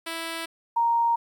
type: tone pair in turn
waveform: 5% pulse / sine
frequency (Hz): 329.6 / 932.2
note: E4 / A#5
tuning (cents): 0 / 0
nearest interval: octave + tritone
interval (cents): 1800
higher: second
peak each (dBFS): -19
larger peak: neither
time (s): 0.06-0.46 / 0.76-1.16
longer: neither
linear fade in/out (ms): 10
effects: 10-bit